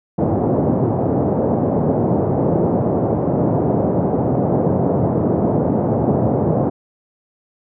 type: band-pass noise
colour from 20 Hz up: pink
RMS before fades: -17 dBFS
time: 0.18-6.7 s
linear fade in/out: 10 ms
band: 110 to 710 Hz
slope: 24 dB/octave
effects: none